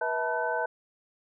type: tone cluster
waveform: sine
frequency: 485.4 / 647 / 880 / 972 / 1514 Hz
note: B4 / E5 / A5 / B5 / F#6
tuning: -30 / -32 / 0 / -28 / +39 cents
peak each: -33 / -32 / -32 / -37 / -32 dBFS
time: 0.01-0.66 s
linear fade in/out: 5 ms
effects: none